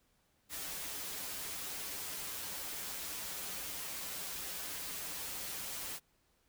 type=noise with comb filter; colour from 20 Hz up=white; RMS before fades=-42 dBFS; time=0.49-6 s; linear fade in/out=50 ms; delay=8.4 ms; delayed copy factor=-0.75; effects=pink hiss -74 dBFS RMS until 6.48 s